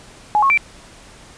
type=tone with pitch steps; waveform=sine; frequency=841 / 1092 / 2342 Hz; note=G#5 / C#6 / D7; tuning=+22 / -26 / -5 cents; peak=-11 dBFS; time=0.35-0.575 s; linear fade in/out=0 ms; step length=75 ms; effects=pink hiss -43 dBFS RMS until 1.37 s + resampled to 22050 Hz